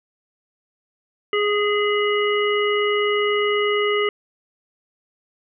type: harmonic tone with a mistuned harmonic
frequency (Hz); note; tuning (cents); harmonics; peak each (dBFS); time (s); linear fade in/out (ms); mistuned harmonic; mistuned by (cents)
415.3; G#4; 0; 1 / 3 / 5 / 7; -19 / -25 / -25 / -27; 1.33-4.09; 2; 5; -29
effects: none